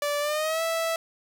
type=tone with pitch glide; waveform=sawtooth; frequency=582 to 657.1 Hz; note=D5 to E5; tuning=-16 to -6 cents; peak=-21 dBFS; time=0.02-0.96 s; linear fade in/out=2 ms; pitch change=+210 cents; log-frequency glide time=0.2-0.62 s; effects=none